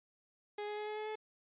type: tone with pitch steps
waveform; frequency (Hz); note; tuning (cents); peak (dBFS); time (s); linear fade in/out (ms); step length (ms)
30% pulse; 415.3 / 418.4 / 421.6 / 424.8 / 428 / 431.2; G#4 / G#4 / G#4 / G#4 / A4 / A4; 0 / +13 / +26 / +39 / -48 / -35; -36; 0.58-1.156; 5; 96
effects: resampled to 8000 Hz